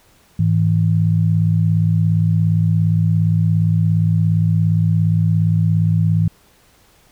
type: tone pair together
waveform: sine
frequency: 104.6 / 161.87 Hz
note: G#2 / E3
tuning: +13 / -31 cents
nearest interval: minor sixth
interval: 756 cents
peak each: -15 dBFS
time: 0.39-6.28 s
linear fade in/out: 5 ms
effects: pink hiss -53 dBFS RMS until 7.11 s